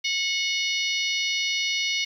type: harmonic tone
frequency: 730 Hz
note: F#5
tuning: 24 cents flat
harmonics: 3 / 4 / 5 / 6 / 7 / 8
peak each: -27 / -29 / -31 / -33 / -34 / -35 dBFS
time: 0.04-2.05 s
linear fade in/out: 10 ms
effects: 9-bit